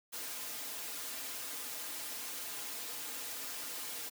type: noise with comb filter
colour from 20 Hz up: white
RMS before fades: -42 dBFS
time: 0.12-4.1 s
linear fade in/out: 20 ms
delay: 5.3 ms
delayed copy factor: -0.95
effects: high-pass 200 Hz 12 dB/octave